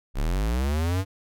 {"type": "linear sweep", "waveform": "square", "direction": "up", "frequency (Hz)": [30.98, 98], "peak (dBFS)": -23, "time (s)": [0.14, 1.05], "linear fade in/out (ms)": 50, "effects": []}